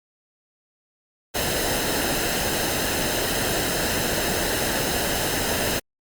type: noise with comb filter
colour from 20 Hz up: pink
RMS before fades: -24 dBFS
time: 1.34-5.8 s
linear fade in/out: 20 ms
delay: 0.87 ms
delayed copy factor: -0.55
effects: Opus 48 kbps